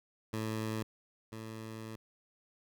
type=tone pair in turn; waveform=15% pulse; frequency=110 / 110.96 Hz; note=A2 / A2; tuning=0 / +15 cents; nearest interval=unison; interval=15 cents; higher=second; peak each=-28 / -36 dBFS; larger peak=first; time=0.33-0.83 / 1.32-1.96 s; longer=second; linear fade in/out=5 ms; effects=none